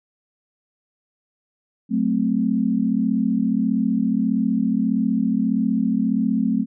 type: chord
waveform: sine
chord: F# diminished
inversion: none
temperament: equal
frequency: 185 / 220 / 261.6 Hz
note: F#3 / A3 / C4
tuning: 0 / 0 / 0 cents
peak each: -24 / -20 / -22 dBFS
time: 1.89-6.66 s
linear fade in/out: 50 ms
effects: none